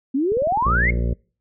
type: exponential sweep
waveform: sine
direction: up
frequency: 253.7 to 2217 Hz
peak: -17 dBFS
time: 0.14-0.91 s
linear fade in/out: 10 ms
type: click train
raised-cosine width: 3 ms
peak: -21 dBFS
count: 14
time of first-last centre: 0.32-0.98 s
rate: 19.7 Hz
type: harmonic tone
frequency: 58.8 Hz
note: A#1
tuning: 16 cents sharp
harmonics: 1 / 2 / 3 / 4 / 6 / 7 / 8 / 9 / 10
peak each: -20 / -26 / -30 / -32 / -36 / -37 / -38 / -39 / -40 dBFS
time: 0.65-1.14 s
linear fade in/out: 10 ms
effects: noise-tail reverb RT60 0.4 s tail -26 dB re dry